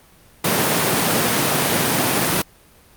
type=high-pass noise; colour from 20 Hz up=pink; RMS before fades=-18 dBFS; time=0.44-2.42 s; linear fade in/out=5 ms; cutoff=130 Hz; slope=24 dB/octave; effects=pink hiss -50 dBFS RMS until 2.96 s + Opus 32 kbps

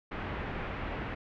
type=low-pass noise; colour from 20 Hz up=pink; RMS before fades=-37 dBFS; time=0.11-1.15 s; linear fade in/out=10 ms; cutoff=2500 Hz; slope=24 dB/octave; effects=none

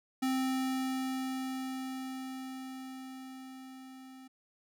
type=tone with level ramp; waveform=square; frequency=261.6 Hz; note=C4; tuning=in tune; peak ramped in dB=-29 to -50 dBFS; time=0.22-4.28 s; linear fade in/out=10 ms; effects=none

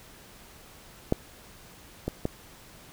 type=clicks; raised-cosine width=2 ms; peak=-8 / -15 / -13 dBFS; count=3; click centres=1.124 / 2.08 / 2.254 s; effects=pink hiss -51 dBFS RMS until 2.92 s

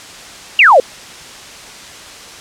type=exponential sweep; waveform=sine; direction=down; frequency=2935 to 471.6 Hz; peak=-3 dBFS; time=0.59-0.8 s; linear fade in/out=2 ms; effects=white hiss -33 dBFS RMS until 2.4 s + low-pass 7000 Hz 12 dB/octave

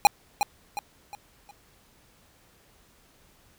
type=tone with echo; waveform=square; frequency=818 Hz; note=G#5; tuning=26 cents flat; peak=-13 dBFS; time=0.05-0.07 s; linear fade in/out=0 ms; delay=360 ms; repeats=4; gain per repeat=-8 dB; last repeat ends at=1.51 s; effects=pink hiss -60 dBFS RMS until 3.58 s

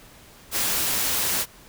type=noise; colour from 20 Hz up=white; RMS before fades=-24 dBFS; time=0.51-1.46 s; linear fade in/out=50 ms; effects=pink hiss -49 dBFS RMS until 1.68 s

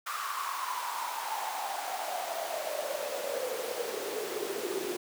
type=noise with high-pass filter sweep; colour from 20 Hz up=pink; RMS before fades=-35 dBFS; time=0.06-4.97 s; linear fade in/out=10 ms; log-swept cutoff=1200 to 350 Hz; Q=8.4; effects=none

